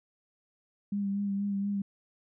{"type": "tone with vibrato", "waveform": "sine", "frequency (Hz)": 200.1, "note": "G3", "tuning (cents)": 36, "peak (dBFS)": -28, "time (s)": [0.92, 1.82], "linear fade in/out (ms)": 5, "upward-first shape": "sine", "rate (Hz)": 4.2, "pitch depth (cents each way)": 25, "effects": []}